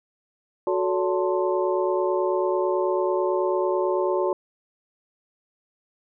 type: tone cluster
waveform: sine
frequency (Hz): 368.5 / 437.6 / 570 / 886 / 1049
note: F#4 / A4 / C#5 / A5 / C6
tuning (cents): -7 / -9 / +48 / +12 / +4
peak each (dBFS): -23 / -30 / -26 / -30 / -32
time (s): 0.67-4.33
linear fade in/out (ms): 2
effects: none